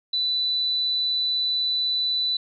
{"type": "tone", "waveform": "sine", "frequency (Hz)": 3982, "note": "B7", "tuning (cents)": 14, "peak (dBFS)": -21, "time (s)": [0.13, 2.37], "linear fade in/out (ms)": 5, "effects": []}